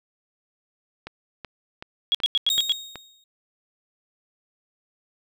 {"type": "click train", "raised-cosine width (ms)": 0.3, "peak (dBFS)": -19, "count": 6, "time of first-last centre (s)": [1.07, 2.957], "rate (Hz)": 2.65}
{"type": "tone bursts", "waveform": "sine", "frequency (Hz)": 3322, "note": "G#7", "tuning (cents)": 0, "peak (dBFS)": -17, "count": 6, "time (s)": [2.12, 2.721], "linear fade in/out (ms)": 0, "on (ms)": 26, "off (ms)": 89}
{"type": "tone with exponential decay", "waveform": "35% pulse", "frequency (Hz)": 3729, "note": "A#7", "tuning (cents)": 0, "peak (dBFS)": -17, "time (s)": [2.5, 3.24], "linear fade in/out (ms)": 2, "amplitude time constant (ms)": 160}
{"effects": []}